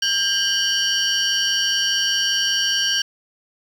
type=tone cluster; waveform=sine; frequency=1598 / 2914 / 3104 / 4545 / 5620 Hz; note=G6 / F#7 / G7 / C#8 / F8; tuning=+33 / -27 / -18 / +42 / +10 cents; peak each=-23 dBFS; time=0.02-3.02 s; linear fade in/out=5 ms; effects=tanh soft clip ceiling -11 dBFS + 7-bit